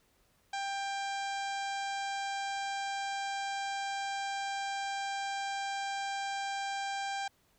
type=harmonic tone with a mistuned harmonic; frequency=791 Hz; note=G5; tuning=15 cents sharp; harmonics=1 / 2 / 3 / 4 / 5 / 6 / 7 / 8 / 9 / 10; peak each=-35 / -41 / -45 / -47 / -49 / -51 / -52 / -53 / -54 / -55 dBFS; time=0.53-7.28 s; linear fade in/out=5 ms; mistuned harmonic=4; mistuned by=+17 cents; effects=pink hiss -70 dBFS RMS until 7.58 s